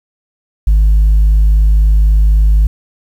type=tone; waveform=sine; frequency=51.91 Hz; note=G#1; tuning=in tune; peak=-3 dBFS; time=0.67-2.67 s; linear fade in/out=5 ms; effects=tanh soft clip ceiling -4 dBFS + 7-bit